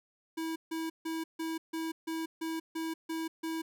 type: tone bursts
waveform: square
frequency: 324.3 Hz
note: E4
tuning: 28 cents flat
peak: -34 dBFS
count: 10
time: 0.37-3.62 s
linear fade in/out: 10 ms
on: 190 ms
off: 150 ms
effects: none